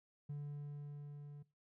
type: tone with level ramp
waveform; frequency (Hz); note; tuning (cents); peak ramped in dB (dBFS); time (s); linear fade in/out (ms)
triangle; 145.3; D3; -18; -38 to -47; 0.29-1.43; 10
effects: noise-tail reverb RT60 0.3 s tail -21 dB re dry + tanh soft clip ceiling -36 dBFS